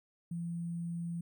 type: tone with sample-and-hold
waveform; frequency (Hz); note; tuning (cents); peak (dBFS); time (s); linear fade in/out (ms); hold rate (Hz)
sine; 170; F3; -46; -35; 0.31-1.21; 5; 8820
effects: none